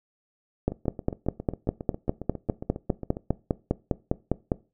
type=two click trains; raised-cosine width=2 ms; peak=-20 / -9 dBFS; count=20 / 20; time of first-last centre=0.72-3.305 / 0.68-4.518 s; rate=7.35 / 4.95 Hz; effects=noise-tail reverb RT60 0.3 s tail -20 dB re dry